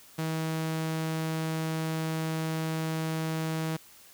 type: tone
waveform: sawtooth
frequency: 160 Hz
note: D#3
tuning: 49 cents sharp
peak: -25 dBFS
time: 0.18-3.77 s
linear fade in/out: 10 ms
effects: white hiss -54 dBFS RMS until 4.13 s